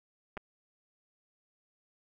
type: clicks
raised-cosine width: 0.5 ms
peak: -25 dBFS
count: 2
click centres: 0.37 / 0.375 s
effects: none